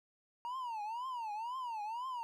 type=tone with vibrato; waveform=triangle; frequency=932.3 Hz; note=A#5; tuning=in tune; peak=-36 dBFS; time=0.45-2.23 s; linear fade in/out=0 ms; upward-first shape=triangle; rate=2 Hz; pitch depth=230 cents each way; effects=none